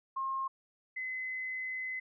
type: tone pair in turn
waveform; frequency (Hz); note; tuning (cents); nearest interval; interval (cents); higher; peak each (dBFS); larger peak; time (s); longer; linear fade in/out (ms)
sine; 1070 / 2035; C6 / C7; +38 / -49; major seventh; 1113; second; -32 / -35; first; 0.16-0.48 / 0.96-2; second; 10
effects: none